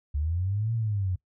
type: linear two-way sweep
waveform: sine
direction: up then down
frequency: 69.4 to 116.3 to 88.8 Hz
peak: -25 dBFS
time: 0.14-1.16 s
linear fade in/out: 10 ms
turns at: 0.74 s
effects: noise-tail reverb RT60 0.1 s tail -20 dB re dry